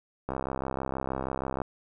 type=click train; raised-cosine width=1 ms; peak=-17 dBFS; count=89; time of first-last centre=0.29-1.617 s; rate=66.3 Hz; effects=none